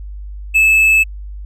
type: tone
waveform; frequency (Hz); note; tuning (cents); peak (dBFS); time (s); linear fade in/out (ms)
triangle; 2610; E7; -18; -6; 0.54-1.04; 20
effects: added 50 Hz sine -26 dBFS peak until 1.45 s